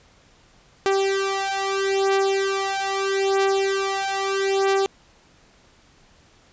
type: beating tone pair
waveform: sawtooth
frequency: 389.9 / 390.68 Hz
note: G4 / G4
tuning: -9 / -6 cents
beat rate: 0.78 Hz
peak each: -19 dBFS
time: 0.86-4.86 s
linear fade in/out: 0 ms
effects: pink hiss -55 dBFS RMS until 6.52 s + resampled to 16000 Hz